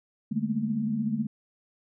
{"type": "tone cluster", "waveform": "sine", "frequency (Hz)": [147.3, 206, 220.6, 236.1], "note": ["D3", "G#3", "A3", "A#3"], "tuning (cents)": [6, -14, 5, 22], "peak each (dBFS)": [-35, -31, -28, -34], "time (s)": [0.31, 1.27], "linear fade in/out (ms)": 10, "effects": []}